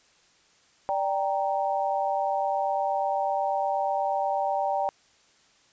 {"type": "chord", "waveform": "sine", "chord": "G minor", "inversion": "second", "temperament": "equal", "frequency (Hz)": [587.3, 784, 932.3], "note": ["D5", "G5", "Bb5"], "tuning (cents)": [0, 0, 0], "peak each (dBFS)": [-29, -26, -31], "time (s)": [0.89, 4.89], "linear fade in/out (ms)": 0, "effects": ["white hiss -61 dBFS RMS until 5.72 s", "resampled to 16000 Hz"]}